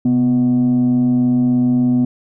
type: tone pair together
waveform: sine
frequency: 131.06 / 247.4 Hz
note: C3 / B3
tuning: +3 / +3 cents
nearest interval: major seventh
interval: 1100 cents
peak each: -18 / -10 dBFS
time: 0.05-2.05 s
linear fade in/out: 5 ms
effects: tanh soft clip ceiling -9 dBFS